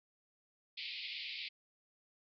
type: band-pass noise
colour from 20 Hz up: pink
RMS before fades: -44 dBFS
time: 0.77-1.49 s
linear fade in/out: 10 ms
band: 2100 to 4800 Hz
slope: 96 dB/octave
effects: none